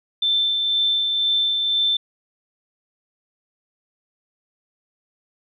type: tone with tremolo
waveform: sine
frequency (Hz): 3547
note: A7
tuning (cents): +13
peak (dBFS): -16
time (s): 0.22-1.97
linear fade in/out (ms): 5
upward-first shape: sine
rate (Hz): 2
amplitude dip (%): 30
effects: none